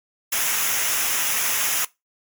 white noise with comb filter, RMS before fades -22 dBFS, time 0.32-1.85 s, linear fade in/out 5 ms, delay 0.23 ms, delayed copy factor -0.65, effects noise-tail reverb RT60 0.2 s tail -21 dB re dry + MP3 96 kbps

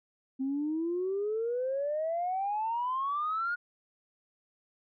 sine exponential sweep, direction up, 260.6 to 1452 Hz, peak -28 dBFS, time 0.39-3.56 s, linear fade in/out 20 ms, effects tanh soft clip ceiling -24 dBFS

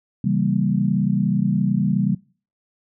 sine chord, C# diminished seventh, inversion none, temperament equal with one note detuned, 137 / 164.81 / 196 / 233.1 Hz, C#3 / E3 / G3 / Bb3, -20 / 0 / 0 / 0 cents, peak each -23 / -24 / -20 / -25 dBFS, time 0.24-2.15 s, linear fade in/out 5 ms, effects noise-tail reverb RT60 0.4 s tail -23 dB re dry

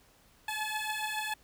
15% pulse beating tone pair, 855 / 862.1 Hz, A5 / A5, -50 / -36 cents, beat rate 7.1 Hz, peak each -30 / -29 dBFS, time 0.48-1.34 s, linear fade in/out 5 ms, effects pink hiss -63 dBFS RMS until 1.43 s

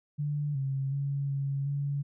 sine tone with pitch steps, 146.8 / 135.7 / 140 / 138.6 / 141.8 Hz, D3 / C#3 / C#3 / C#3 / C#3, 0 / -36 / +18 / 0 / +40 cents, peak -28 dBFS, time 0.18-2.03 s, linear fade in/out 20 ms, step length 370 ms, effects none

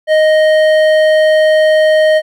triangle tone with hard clipping, 622.3 Hz, D#5, in tune, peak -8 dBFS, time 0.07-2.22 s, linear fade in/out 50 ms, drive 14 dB, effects none

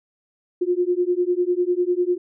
sine beating tone pair, 351.6 / 361.6 Hz, F4 / F#4, +12 / -40 cents, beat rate 10 Hz, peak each -21 dBFS, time 0.61-2.18 s, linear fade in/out 10 ms, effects none

